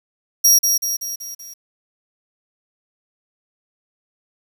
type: tone with echo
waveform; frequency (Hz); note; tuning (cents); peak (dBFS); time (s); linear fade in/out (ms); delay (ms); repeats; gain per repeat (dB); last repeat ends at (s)
sawtooth; 5660; F8; +22; -7; 0.44-0.59; 10; 190; 5; -5; 1.54
effects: 8-bit